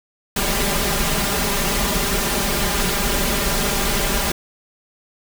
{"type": "noise with comb filter", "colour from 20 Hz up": "pink", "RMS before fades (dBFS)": -20, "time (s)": [0.36, 4.32], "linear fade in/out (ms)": 5, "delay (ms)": 5, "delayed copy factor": 0.9, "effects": []}